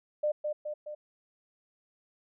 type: tone with echo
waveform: sine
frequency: 600 Hz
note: D5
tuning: 37 cents sharp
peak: -25 dBFS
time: 0.23-0.32 s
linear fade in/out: 10 ms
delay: 210 ms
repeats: 3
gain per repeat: -4 dB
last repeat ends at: 0.95 s
effects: none